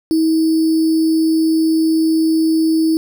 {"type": "tone with sample-and-hold", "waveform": "sine", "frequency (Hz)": 320.3, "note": "E4", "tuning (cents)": -50, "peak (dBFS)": -11, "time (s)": [0.11, 2.97], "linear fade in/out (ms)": 0, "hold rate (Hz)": 4900, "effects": []}